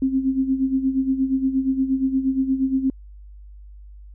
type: tone with tremolo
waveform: sine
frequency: 265.4 Hz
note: C4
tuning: 25 cents sharp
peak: -15 dBFS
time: 0.02-2.9 s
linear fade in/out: 2 ms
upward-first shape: sine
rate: 8.5 Hz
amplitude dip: 70%
effects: added 50 Hz sine -39 dBFS peak until 4.14 s